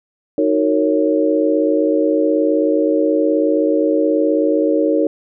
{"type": "chord", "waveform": "sine", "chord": "D# minor seventh", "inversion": "none", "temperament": "equal with one note detuned", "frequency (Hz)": [311.1, 370, 458.4, 554.4], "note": ["D#4", "F#4", "A#4", "C#5"], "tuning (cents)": [0, 0, -29, 0], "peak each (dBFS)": [-16, -22, -18, -18], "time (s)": [0.38, 5.07], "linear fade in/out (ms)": 2, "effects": []}